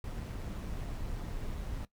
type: noise with amplitude modulation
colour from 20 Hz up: brown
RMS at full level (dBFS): -37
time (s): 0.04-1.85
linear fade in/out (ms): 2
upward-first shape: sine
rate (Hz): 149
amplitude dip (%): 30
effects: noise-tail reverb RT60 0.1 s tail -17 dB re dry